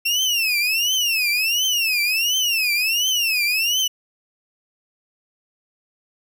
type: tone with vibrato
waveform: 30% pulse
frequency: 2695 Hz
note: E7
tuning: 38 cents sharp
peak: -15 dBFS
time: 0.05-3.88 s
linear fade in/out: 10 ms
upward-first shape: triangle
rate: 1.4 Hz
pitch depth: 260 cents each way
effects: none